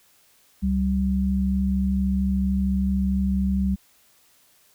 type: tone pair together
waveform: sine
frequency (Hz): 68.8 / 193.14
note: C#2 / G3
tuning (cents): -12 / -25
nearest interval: octave + tritone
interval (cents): 1787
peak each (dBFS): -24 / -21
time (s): 0.62-3.76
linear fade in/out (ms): 20
effects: white hiss -59 dBFS RMS until 4.74 s